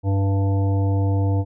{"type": "harmonic tone", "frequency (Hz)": 98, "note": "G2", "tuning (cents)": 0, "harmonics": [1, 3, 5, 7, 9], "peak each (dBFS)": [-17, -27, -31, -34, -36], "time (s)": [0.03, 1.45], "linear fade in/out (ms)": 50, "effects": []}